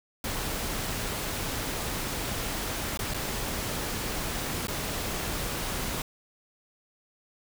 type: noise with dropouts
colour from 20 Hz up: pink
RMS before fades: -32 dBFS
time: 0.24-6.02 s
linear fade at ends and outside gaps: 2 ms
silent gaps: 2.974-2.991 / 3.138-3.143 / 4.671-4.682 s
effects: none